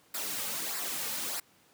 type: noise with flanger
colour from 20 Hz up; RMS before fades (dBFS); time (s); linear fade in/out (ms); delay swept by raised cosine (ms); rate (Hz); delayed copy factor
white; -35; 0.14-1.4; 5; 0.31 to 3.01; 1.6; -0.6
effects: pink hiss -63 dBFS RMS until 1.73 s + high-pass 150 Hz 12 dB/octave